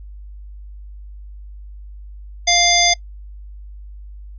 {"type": "harmonic tone", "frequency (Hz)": 698.5, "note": "F5", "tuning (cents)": 0, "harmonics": [1, 3, 5, 7, 9], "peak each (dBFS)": [-18, -18, -18, -18, -18], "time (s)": [2.47, 2.94], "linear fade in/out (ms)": 10, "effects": ["noise-tail reverb RT60 0.1 s tail -23 dB re dry", "added 50 Hz sine -33 dBFS peak until 4.38 s"]}